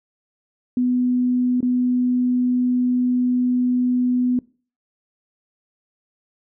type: tone with dropouts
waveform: sine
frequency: 248.8 Hz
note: B3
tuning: 13 cents sharp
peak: -16 dBFS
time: 0.77-4.39 s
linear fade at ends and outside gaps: 2 ms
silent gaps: 1.606-1.628 s
effects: noise-tail reverb RT60 0.4 s tail -23 dB re dry